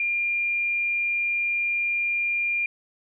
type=tone; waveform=sine; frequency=2400 Hz; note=D7; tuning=37 cents sharp; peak=-22 dBFS; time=0-2.66 s; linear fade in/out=2 ms; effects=none